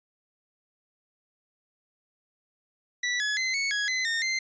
sawtooth tone with pitch steps, 1960 / 1695 / 2055 / 2213 / 1666 / 2036 / 1831 / 2080 Hz, B6 / G#6 / C7 / C#7 / G#6 / C7 / A#6 / C7, -14 / +35 / -32 / -3 / +5 / -48 / -32 / -11 cents, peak -22 dBFS, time 3.03-4.39 s, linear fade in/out 5 ms, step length 170 ms, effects resampled to 16000 Hz

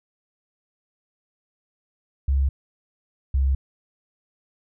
sine tone pair in turn, 68.2 / 67.26 Hz, C#2 / C2, -28 / +48 cents, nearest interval unison, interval 24 cents, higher first, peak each -17 dBFS, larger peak neither, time 2.28-2.49 / 3.34-3.55 s, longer neither, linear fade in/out 5 ms, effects none

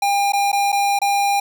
square tone with dropouts, 803 Hz, G5, 41 cents sharp, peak -16 dBFS, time 0.02-1.4 s, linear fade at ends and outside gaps 5 ms, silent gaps 0.322-0.333 / 0.518-0.528 / 0.72-0.726 / 0.99-1.016 s, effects none

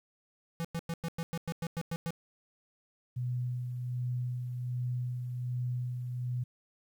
square tone bursts, 166.9 Hz, E3, 22 cents sharp, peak -33 dBFS, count 11, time 0.6-2.106 s, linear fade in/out 0 ms, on 46 ms, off 100 ms
sine tone with tremolo, 123.9 Hz, B2, 6 cents sharp, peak -30 dBFS, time 3.16-6.44 s, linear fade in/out 10 ms, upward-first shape sine, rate 1.3 Hz, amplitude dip 40%
effects 11-bit

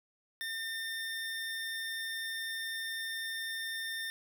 25% pulse tone, 1808 Hz, A6, 47 cents sharp, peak -32 dBFS, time 0.41-4.1 s, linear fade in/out 0 ms, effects none

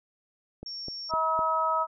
click train, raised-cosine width 2 ms, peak -26 dBFS, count 4, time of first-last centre 0.63-1.391 s, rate 3.94 Hz
sine tone, 5490 Hz, F8, 31 cents flat, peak -35 dBFS, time 0.66-1.11 s, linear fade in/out 2 ms
harmonic tone, 320.4 Hz, E4, 49 cents flat, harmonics 2 / 3 / 4, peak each -31 / -28 / -26 dBFS, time 1.09-1.87 s, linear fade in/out 50 ms
effects none

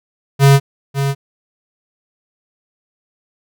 square tone with echo, 138.59 Hz, C#3, in tune, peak -6 dBFS, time 0.39-0.6 s, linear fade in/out 50 ms, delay 550 ms, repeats 1, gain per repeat -9 dB, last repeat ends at 1.15 s, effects none

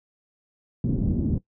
white low-pass noise, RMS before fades -24 dBFS, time 0.84-1.38 s, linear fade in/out 2 ms, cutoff 250 Hz, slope 24 dB/octave, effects noise-tail reverb RT60 0.1 s tail -18 dB re dry

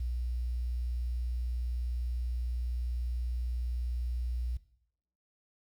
sine tone with quantisation, 60.5 Hz, B1, 35 cents flat, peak -31 dBFS, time 0-4.57 s, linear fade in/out 5 ms, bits 10, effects noise-tail reverb RT60 0.7 s tail -17 dB re dry

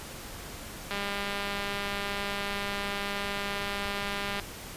click train, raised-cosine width 0.3 ms, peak -17 dBFS, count 702, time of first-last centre 0.91-4.398 s, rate 201 Hz, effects pink hiss -42 dBFS RMS until 4.76 s + resampled to 32000 Hz

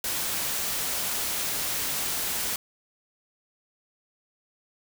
white noise, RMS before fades -29 dBFS, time 0.04-2.56 s, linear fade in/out 2 ms, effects none

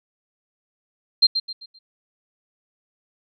sine tone with echo, 4173 Hz, C8, 5 cents flat, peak -10 dBFS, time 1.22-1.27 s, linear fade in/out 10 ms, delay 130 ms, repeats 4, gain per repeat -9 dB, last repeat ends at 1.79 s, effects none

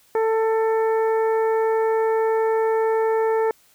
harmonic tone, 444.6 Hz, A4, 18 cents sharp, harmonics 1 / 2 / 3 / 4 / 5, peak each -18 / -25 / -34 / -35 / -42 dBFS, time 0.15-3.51 s, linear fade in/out 2 ms, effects white hiss -57 dBFS RMS until 3.74 s

